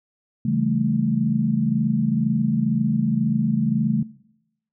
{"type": "chord", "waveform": "sine", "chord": "A dominant seventh", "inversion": "first", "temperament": "just", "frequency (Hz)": [137.5, 165, 198, 220], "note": ["C#3", "E3", "G3", "A3"], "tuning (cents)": [-14, 2, 18, 0], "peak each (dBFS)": [-24, -26, -26, -22], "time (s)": [0.45, 4.03], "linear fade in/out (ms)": 5, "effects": ["noise-tail reverb RT60 0.8 s tail -20 dB re dry"]}